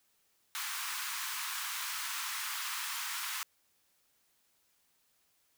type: high-pass noise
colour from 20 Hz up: pink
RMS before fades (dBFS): -38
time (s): 0.55-3.43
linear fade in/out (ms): 0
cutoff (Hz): 980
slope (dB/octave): 48
effects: white hiss -73 dBFS RMS until 5.57 s